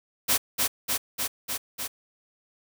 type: noise with echo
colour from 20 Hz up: white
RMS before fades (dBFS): -22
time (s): 0.28-0.38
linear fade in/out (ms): 20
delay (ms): 300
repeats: 5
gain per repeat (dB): -2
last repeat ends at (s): 1.88
effects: none